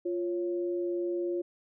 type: tone pair together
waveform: sine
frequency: 349.2 / 552.2 Hz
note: F4 / C#5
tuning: 0 / -7 cents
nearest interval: minor sixth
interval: 793 cents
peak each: -29 / -38 dBFS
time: 0.05-1.42 s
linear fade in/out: 10 ms
effects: none